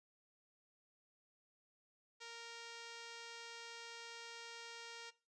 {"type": "tone", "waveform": "5% pulse", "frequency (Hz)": 464.8, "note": "A#4", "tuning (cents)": -5, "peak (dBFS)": -38, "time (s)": [2.2, 5.11], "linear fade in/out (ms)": 20, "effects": ["noise-tail reverb RT60 0.3 s tail -18 dB re dry", "resampled to 22050 Hz"]}